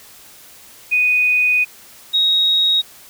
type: tone pair in turn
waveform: sine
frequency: 2485 / 3776 Hz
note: D#7 / A#7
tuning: -3 / +22 cents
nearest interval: perfect fifth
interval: 725 cents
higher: second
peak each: -12 dBFS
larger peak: neither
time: 0.91-1.65 / 2.13-2.82 s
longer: first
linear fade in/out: 20 ms
effects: white hiss -43 dBFS RMS until 3.09 s